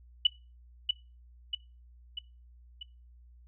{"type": "tone with echo", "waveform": "sine", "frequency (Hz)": 2960, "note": "F#7", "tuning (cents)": 0, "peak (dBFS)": -18, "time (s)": [0.25, 0.27], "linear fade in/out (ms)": 5, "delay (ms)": 640, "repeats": 4, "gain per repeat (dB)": -5, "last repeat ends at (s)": 2.83, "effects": ["noise-tail reverb RT60 0.3 s tail -22 dB re dry", "added 60 Hz sine -53 dBFS peak until 3.47 s"]}